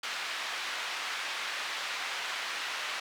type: band-pass noise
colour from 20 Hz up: pink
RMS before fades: -36 dBFS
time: 0.03-3 s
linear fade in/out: 5 ms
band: 1300 to 3900 Hz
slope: 12 dB/octave
effects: none